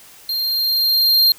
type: tone with level ramp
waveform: square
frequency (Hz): 4192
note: C8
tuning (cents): +2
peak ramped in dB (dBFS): -20 to -10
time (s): 0.29-1.32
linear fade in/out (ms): 2
effects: white hiss -44 dBFS RMS until 1.38 s